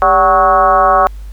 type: tone with frequency modulation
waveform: sine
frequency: 931 Hz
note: A#5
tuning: 2 cents flat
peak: -6 dBFS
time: 0.02-1.07 s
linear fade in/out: 0 ms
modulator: 178 Hz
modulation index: 2.2
effects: added 50 Hz sine -25 dBFS peak until 1.32 s + pink hiss -48 dBFS RMS until 1.32 s